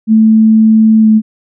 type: tone with pitch glide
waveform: sine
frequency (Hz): 219.9 to 217.5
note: A3 to A3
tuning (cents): -1 to -20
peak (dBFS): -3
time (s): 0.07-1.22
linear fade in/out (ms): 50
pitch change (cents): -19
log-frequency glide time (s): 1.01-1.07
effects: none